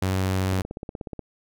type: tone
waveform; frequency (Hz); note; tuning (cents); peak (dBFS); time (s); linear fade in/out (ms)
sawtooth; 94.4; F#2; +35; -18; 0.02-0.62; 5
type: click train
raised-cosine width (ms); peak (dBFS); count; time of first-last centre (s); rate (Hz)
2; -20; 12; 0.53-1.193; 16.6
effects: none